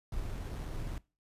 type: noise with sample-and-hold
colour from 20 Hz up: brown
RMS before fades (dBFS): -38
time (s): 0.12-0.98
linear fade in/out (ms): 2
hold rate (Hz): 4900
effects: noise-tail reverb RT60 0.3 s tail -21 dB re dry + resampled to 32000 Hz